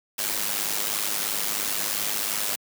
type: noise with amplitude modulation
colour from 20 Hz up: white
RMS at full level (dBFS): -24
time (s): 0.18-2.56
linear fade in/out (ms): 10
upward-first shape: sine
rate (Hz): 103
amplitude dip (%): 70
effects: high-pass 150 Hz 12 dB/octave